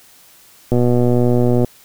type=click train; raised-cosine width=2 ms; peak=-3 dBFS; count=114; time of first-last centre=0.72-1.646 s; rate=122 Hz; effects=white hiss -47 dBFS RMS until 1.84 s